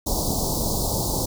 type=band-stop noise; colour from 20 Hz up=pink; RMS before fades=-24 dBFS; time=0.06-1.26 s; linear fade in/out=10 ms; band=970 to 4200 Hz; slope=48 dB/octave; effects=none